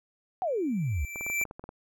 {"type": "exponential sweep", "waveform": "sine", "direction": "down", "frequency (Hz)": [784, 63.4], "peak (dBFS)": -26, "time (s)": [0.42, 1.05], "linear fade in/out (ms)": 0}
{"type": "tone with exponential growth", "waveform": "square", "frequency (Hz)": 2338, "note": "D7", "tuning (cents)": -8, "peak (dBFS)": -25, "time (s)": [0.47, 1.44], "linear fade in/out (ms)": 5, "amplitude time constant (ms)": 210}
{"type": "clicks", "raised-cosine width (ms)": 1, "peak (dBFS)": -27, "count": 10, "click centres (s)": [1.159, 1.21, 1.265, 1.3, 1.414, 1.453, 1.511, 1.595, 1.64, 1.691]}
{"effects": []}